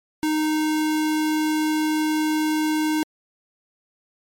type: tone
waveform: square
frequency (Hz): 309.2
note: D#4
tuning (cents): -11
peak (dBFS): -20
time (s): 0.23-3.03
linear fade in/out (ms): 0
effects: MP3 64 kbps